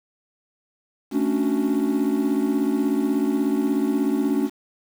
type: chord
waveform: triangle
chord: D major seventh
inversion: second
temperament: equal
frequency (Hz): 220 / 277.2 / 293.7 / 370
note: A3 / C#4 / D4 / F#4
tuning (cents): 0 / 0 / 0 / 0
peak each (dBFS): -23 / -20 / -22 / -25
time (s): 1.11-4.5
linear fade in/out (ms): 50
effects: tanh soft clip ceiling -11 dBFS + 7-bit